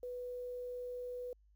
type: tone with quantisation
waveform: sine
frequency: 493.9 Hz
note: B4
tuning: in tune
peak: -40 dBFS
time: 0.03-1.33 s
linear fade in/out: 2 ms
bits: 11
effects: added 51 Hz sine -64 dBFS peak until 1.55 s